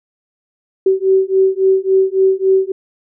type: beating tone pair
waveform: sine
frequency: 380.4 / 384 Hz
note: F#4 / G4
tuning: +48 / -36 cents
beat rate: 3.6 Hz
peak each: -13 dBFS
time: 0.86-2.72 s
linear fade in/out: 5 ms
effects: none